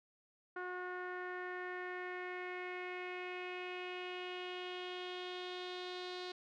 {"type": "tone with low-pass filter sweep", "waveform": "sawtooth", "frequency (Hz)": 362.3, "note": "F#4", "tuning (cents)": -36, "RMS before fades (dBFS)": -44, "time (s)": [0.56, 6.32], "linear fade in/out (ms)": 5, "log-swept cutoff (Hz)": [1500, 4100], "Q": 4, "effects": []}